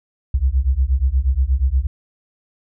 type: beating tone pair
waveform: sine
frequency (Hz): 61.74 / 70.14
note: B1 / C#2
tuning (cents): 0 / +21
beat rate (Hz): 8.4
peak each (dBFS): -17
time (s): 0.34-1.87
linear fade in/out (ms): 5
effects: none